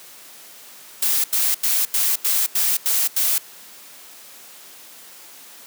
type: noise bursts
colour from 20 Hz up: blue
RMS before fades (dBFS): -19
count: 8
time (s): 1.02-3.382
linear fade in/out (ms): 5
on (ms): 220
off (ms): 86
effects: white hiss -43 dBFS RMS until 5.66 s + high-pass 200 Hz 12 dB/octave